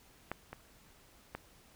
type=clicks; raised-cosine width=0.5 ms; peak=-21 / -28 / -24 dBFS; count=3; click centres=0.316 / 0.53 / 1.35 s; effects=pink hiss -62 dBFS RMS until 1.75 s

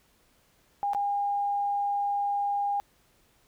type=tone with dropouts; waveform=sine; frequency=810 Hz; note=G#5; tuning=43 cents flat; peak=-25 dBFS; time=0.83-2.8 s; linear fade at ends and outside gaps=0 ms; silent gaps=0.934-0.948 s; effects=pink hiss -65 dBFS RMS until 3.47 s

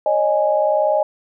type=chord; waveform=sine; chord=C# suspended second; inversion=none; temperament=equal with one note detuned; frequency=554.4 / 614.8 / 830.6 Hz; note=C#5 / D#5 / G#5; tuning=0 / -21 / 0 cents; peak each=-21 / -16 / -20 dBFS; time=0.06-1.03 s; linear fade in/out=2 ms; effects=none

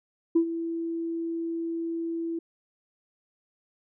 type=tone with ADSR envelope; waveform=sine; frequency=332.3 Hz; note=E4; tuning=14 cents sharp; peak=-15 dBFS; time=0.35-2.39 s; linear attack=11 ms; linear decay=86 ms; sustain=-13 dB; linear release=5 ms; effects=tanh soft clip ceiling -13 dBFS

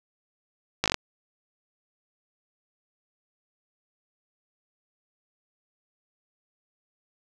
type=slowing click train; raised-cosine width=0.2 ms; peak=-5 dBFS; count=6; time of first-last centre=0.84-0.944 s; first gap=18 ms; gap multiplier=1.07; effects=none

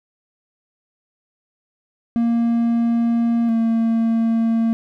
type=tone pair in turn; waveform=triangle; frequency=233.1 / 227.5 Hz; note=A#3 / A#3; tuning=0 / -42 cents; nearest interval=unison; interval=42 cents; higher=first; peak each=-13 dBFS; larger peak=neither; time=2.16-3.49 / 3.49-4.73 s; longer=first; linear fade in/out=0 ms; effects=none

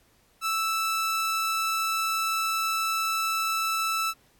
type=tone; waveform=sawtooth; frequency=1318.5 Hz; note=E6; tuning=in tune; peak=-21 dBFS; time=0.41-4.14 s; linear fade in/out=50 ms; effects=pink hiss -63 dBFS RMS until 4.39 s + AAC 64 kbps

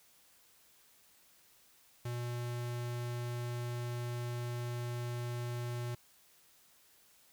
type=tone; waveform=square; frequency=120.7 Hz; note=B2; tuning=39 cents flat; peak=-37 dBFS; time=2.05-5.95 s; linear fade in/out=5 ms; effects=white hiss -65 dBFS RMS until 7.32 s

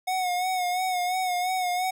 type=tone with vibrato; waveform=square; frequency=731 Hz; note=F#5; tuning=21 cents flat; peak=-25 dBFS; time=0.07-1.91 s; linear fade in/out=10 ms; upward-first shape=sine; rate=2.9 Hz; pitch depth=45 cents each way; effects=none

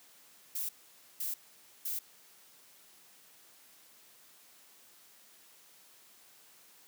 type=noise bursts; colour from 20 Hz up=violet; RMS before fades=-36 dBFS; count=3; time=0.55-1.99 s; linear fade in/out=5 ms; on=140 ms; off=510 ms; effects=white hiss -60 dBFS RMS until 6.87 s + high-pass 150 Hz 12 dB/octave

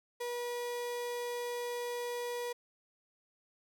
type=tone; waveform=35% pulse; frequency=483.2 Hz; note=B4; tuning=38 cents flat; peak=-34 dBFS; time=0.2-2.53 s; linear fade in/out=10 ms; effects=none

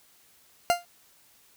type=tone with exponential decay; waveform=40% pulse; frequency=698.5 Hz; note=F5; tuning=in tune; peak=-15 dBFS; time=0.7-0.85 s; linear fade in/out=0 ms; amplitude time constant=31 ms; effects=white hiss -60 dBFS RMS until 1.56 s

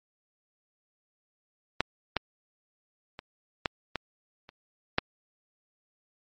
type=clicks; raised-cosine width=0.3 ms; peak=-7 / -9 / -23 / -10 / -14 / -30 / -6 dBFS; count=7; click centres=1.806 / 2.167 / 3.191 / 3.658 / 3.957 / 4.491 / 4.984 s; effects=MP3 32 kbps

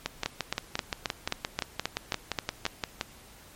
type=two click trains; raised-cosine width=0.2 ms; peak=-11 / -10 dBFS; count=18 / 10; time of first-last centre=0.06-3.011 / 0.26-2.654 s; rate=5.76 / 3.76 Hz; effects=pink hiss -52 dBFS RMS until 3.55 s + MP3 64 kbps

